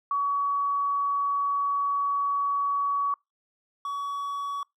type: tone pair in turn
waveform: sine / triangle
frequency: 1130 / 1130 Hz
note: C#6 / C#6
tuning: +33 / +33 cents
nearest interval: unison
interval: 0 cents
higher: neither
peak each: -23 / -27 dBFS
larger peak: first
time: 0.11-3.14 / 3.85-4.63 s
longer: first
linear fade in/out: 2 ms
effects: noise-tail reverb RT60 0.2 s tail -26 dB re dry